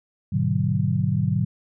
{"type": "chord", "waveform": "sine", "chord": "G# half-diminished seventh", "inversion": "none", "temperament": "just", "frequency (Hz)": [103.83, 124.59, 149.51, 186.89], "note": ["G#2", "B2", "D3", "F#3"], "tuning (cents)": [0, 16, 31, 18], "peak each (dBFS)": [-25, -25, -24, -25], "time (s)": [0.32, 1.45], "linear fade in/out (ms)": 10, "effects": []}